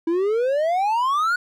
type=exponential sweep; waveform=triangle; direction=up; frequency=323.2 to 1480 Hz; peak=-16 dBFS; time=0.07-1.36 s; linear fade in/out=5 ms; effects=none